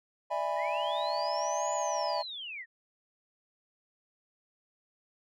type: chord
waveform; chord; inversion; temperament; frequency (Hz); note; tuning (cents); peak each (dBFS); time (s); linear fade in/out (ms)
triangle; E dominant seventh; third; just; 593.3 / 659.3 / 824.1 / 988.9; D5 / E5 / G#5 / B5; +18 / 0 / -14 / +2; -33; 0.3-2.23; 20
type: linear two-way sweep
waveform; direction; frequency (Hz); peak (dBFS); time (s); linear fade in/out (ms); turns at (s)
sine; up then down; 1768 to 7000 to 1768; -38; 0.55-2.66; 50; 1.73
effects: none